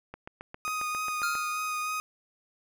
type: click train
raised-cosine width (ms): 0.5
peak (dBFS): -25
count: 10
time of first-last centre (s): 0.14-1.353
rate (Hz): 7.42
type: tone with vibrato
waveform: 30% pulse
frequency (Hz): 1244.5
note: D#6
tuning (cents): 0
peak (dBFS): -27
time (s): 0.65-2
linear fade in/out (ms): 0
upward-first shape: sine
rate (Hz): 3.3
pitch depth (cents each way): 13
type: tone with exponential decay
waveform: square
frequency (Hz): 1396.9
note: F6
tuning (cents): 0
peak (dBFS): -27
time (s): 1.23-1.88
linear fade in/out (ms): 1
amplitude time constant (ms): 140
effects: none